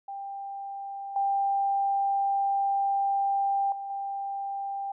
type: tone with level steps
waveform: sine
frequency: 792 Hz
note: G5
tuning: 18 cents sharp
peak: -34 / -23 / -33 / -30 dBFS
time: 0.08-4.92 s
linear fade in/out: 5 ms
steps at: 1.16 / 3.72 / 3.9 s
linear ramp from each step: 2 ms
effects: none